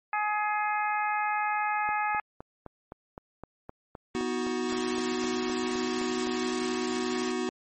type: harmonic tone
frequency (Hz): 420.8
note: G#4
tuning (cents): +23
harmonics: 2 / 3 / 4 / 5 / 6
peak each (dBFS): -28 / -32 / -34 / -36 / -38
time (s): 0.13-2.2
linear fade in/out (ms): 2
type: click train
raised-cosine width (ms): 1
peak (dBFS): -26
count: 18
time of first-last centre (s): 1.89-6.271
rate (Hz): 3.88
type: chord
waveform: square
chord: B major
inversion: none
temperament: equal with one note detuned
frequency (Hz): 246.9 / 318.2 / 370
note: B3 / D#4 / F#4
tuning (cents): 0 / +39 / 0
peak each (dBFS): -33 / -36 / -32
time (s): 4.15-7.49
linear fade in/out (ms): 0
type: band-stop noise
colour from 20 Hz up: white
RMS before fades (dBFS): -37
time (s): 4.69-7.32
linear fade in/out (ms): 5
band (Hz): 300 to 580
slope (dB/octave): 96
effects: MP3 32 kbps